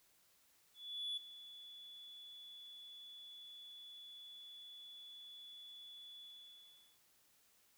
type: tone with ADSR envelope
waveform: sine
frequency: 3433 Hz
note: A7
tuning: 43 cents flat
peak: -36 dBFS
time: 0.74-7 s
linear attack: 430 ms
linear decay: 9 ms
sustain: -16 dB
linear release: 790 ms
effects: tanh soft clip ceiling -37 dBFS + white hiss -72 dBFS RMS until 7.77 s